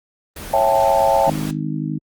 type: noise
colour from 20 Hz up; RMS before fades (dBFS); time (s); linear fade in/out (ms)
pink; -32; 0.36-1.51; 5
type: chord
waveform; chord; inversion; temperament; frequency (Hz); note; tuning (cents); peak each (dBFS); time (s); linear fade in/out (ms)
sine; A dominant seventh; first; just; 550 / 660 / 792 / 880; C#5 / E5 / G5 / A5; -14 / +2 / +18 / 0; -18; 0.53-1.3; 5
type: harmonic tone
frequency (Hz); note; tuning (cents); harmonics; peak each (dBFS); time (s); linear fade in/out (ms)
51.7; G#1; -7; 3 / 4 / 5 / 6; -24 / -28 / -27 / -28; 1.26-1.99; 20
effects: Opus 24 kbps